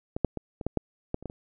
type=clicks; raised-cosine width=2 ms; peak=-17 / -8 / -19 / -22 / -14 / -11 / -14 / -30 / -20 / -28 dBFS; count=10; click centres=0.165 / 0.247 / 0.373 / 0.612 / 0.666 / 0.773 / 1.144 / 1.226 / 1.257 / 1.299 s; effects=none